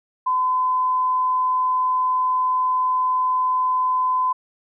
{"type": "tone", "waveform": "sine", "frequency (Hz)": 1017, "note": "C6", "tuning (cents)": -50, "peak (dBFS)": -17, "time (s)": [0.26, 4.33], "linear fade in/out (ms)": 10, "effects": []}